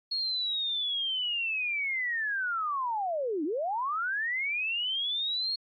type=linear two-way sweep; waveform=sine; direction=down then up; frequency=4329 to 282.1 to 4329 Hz; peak=-28 dBFS; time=0.11-5.56 s; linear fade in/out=10 ms; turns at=3.44 s; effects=AAC 64 kbps